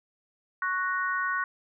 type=chord; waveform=sine; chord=F# major; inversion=second; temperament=equal; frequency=1108.7 / 1480 / 1864.7 Hz; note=C#6 / F#6 / A#6; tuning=0 / 0 / 0 cents; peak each=-30 / -29 / -33 dBFS; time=0.62-1.44 s; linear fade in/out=2 ms; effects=none